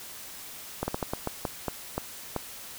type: slowing click train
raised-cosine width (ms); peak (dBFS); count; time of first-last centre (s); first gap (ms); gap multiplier
1; -14; 10; 0.83-2.363; 50; 1.29
effects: white hiss -43 dBFS RMS until 2.78 s